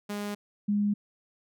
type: tone pair in turn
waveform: sawtooth / sine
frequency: 205.6 / 205.6 Hz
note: G#3 / G#3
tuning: -17 / -17 cents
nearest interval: unison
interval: 0 cents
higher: neither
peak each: -28 / -23 dBFS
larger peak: second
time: 0.09-0.35 / 0.68-0.94 s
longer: neither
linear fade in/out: 10 ms
effects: none